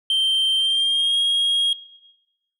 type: tone with pitch glide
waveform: sine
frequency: 3136 to 3271 Hz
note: G7 to G#7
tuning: 0 to -27 cents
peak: -14 dBFS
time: 0.1-1.73 s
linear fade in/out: 2 ms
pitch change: +73 cents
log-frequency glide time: 0.57-1.18 s
effects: noise-tail reverb RT60 1.0 s tail -20 dB re dry + tanh soft clip ceiling -16 dBFS